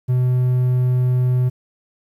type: tone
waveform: triangle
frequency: 125.9 Hz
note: B2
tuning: 34 cents sharp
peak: -12 dBFS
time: 0.08-1.5 s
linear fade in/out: 20 ms
effects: 9-bit